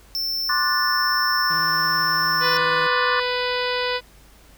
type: tone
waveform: square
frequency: 5360 Hz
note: E8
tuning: 28 cents sharp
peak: -23 dBFS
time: 0.15-2.57 s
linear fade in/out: 0 ms
type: chord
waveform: sine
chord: D dominant seventh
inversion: third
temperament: just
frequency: 1057.2 / 1174.7 / 1468.3 / 1762 Hz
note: C6 / D6 / F#6 / A6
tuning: +18 / 0 / -14 / +2 cents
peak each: -25 dBFS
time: 0.49-3.2 s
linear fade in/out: 5 ms
type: tone with vibrato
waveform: sawtooth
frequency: 160 Hz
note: D#3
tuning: 49 cents sharp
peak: -30 dBFS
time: 1.5-2.87 s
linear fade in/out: 5 ms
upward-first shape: square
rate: 18 Hz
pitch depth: 40 cents each way
type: harmonic tone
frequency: 496 Hz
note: B4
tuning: 7 cents sharp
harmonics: 1 / 2 / 3 / 4 / 5 / 6 / 7 / 8 / 9 / 10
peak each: -25 / -28 / -30 / -31 / -32 / -33 / -33 / -34 / -35 / -35 dBFS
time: 2.4-4.01 s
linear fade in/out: 50 ms
effects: added 50 Hz sine -50 dBFS peak until 4.57 s + pink hiss -52 dBFS RMS until 4.57 s